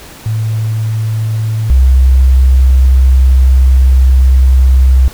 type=tone pair in turn; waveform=sine; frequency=110 / 64.95 Hz; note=A2 / C2; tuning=0 / -12 cents; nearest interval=major sixth; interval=912 cents; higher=first; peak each=-11 / -3 dBFS; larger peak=second; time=0.26-1.7 / 1.7-5.08 s; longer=second; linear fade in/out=0 ms; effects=pink hiss -33 dBFS RMS until 5.13 s

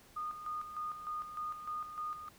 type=tone with tremolo; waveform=sine; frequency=1227 Hz; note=D#6; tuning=25 cents flat; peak=-36 dBFS; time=0.16-2.29 s; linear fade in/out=10 ms; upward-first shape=square; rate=3.3 Hz; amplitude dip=60%; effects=pink hiss -61 dBFS RMS until 2.38 s

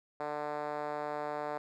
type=tone with band-pass filter; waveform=5% pulse; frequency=148.6 Hz; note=D3; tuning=21 cents sharp; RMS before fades=-37 dBFS; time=0.2-1.58 s; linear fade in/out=2 ms; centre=630 Hz; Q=1.5; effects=none

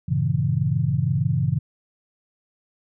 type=chord; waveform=sine; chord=G diminished seventh; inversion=none; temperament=equal; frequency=98 / 116.54 / 138.59 / 164.81 Hz; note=G2 / Bb2 / Db3 / Fb3; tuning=0 / 0 / 0 / 0 cents; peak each=-27 / -25 / -22 / -25 dBFS; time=0.08-1.59 s; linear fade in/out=10 ms; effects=none

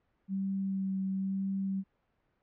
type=tone with vibrato; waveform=sine; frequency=192.8 Hz; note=G3; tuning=28 cents flat; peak=-30 dBFS; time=0.28-1.84 s; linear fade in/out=50 ms; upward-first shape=sine; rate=1 Hz; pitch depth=13 cents each way; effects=pink hiss -75 dBFS RMS until 2.42 s + low-pass 2000 Hz 12 dB/octave

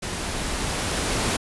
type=noise with level ramp; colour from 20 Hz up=pink; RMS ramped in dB=-30 to -23 dBFS; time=0.02-1.37 s; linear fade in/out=10 ms; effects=resampled to 24000 Hz

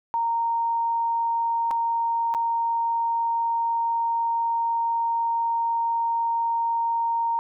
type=tone with dropouts; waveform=sine; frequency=926 Hz; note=A#5; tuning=12 cents flat; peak=-21 dBFS; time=0.14-7.39 s; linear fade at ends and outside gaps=0 ms; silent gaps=1.708-1.712 / 2.34-2.348 s; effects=none

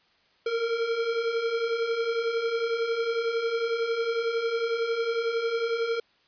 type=beating tone pair; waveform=square; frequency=452.7 / 463.7 Hz; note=A4 / A#4; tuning=+49 / -9 cents; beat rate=11 Hz; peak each=-33 / -27 dBFS; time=0.46-6 s; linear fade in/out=5 ms; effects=white hiss -64 dBFS RMS until 6.27 s + resampled to 11025 Hz

